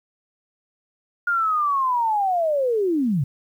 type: linear sweep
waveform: sine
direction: down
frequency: 1428 to 123.47 Hz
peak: -18 dBFS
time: 1.27-3.24 s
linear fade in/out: 5 ms
effects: 9-bit